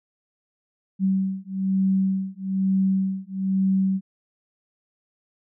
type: beating tone pair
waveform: sine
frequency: 190.9 / 192 Hz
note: G3 / G3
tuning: -46 / -36 cents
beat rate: 1.1 Hz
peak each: -23 dBFS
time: 0.99-4.01 s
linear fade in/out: 50 ms
effects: none